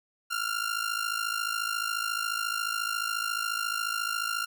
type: ring-modulated tone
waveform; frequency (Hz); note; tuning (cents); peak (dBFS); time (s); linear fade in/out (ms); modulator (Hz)
sawtooth; 1394; F6; -4; -22; 0.3-4.46; 20; 27.1
effects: none